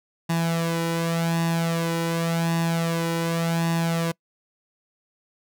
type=tone with flanger; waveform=sawtooth; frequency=166.5 Hz; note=E3; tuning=18 cents sharp; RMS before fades=-24 dBFS; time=0.29-4.12 s; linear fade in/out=10 ms; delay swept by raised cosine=1.1 to 2.1 ms; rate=0.88 Hz; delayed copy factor=+0.65; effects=noise-tail reverb RT60 0.1 s tail -25 dB re dry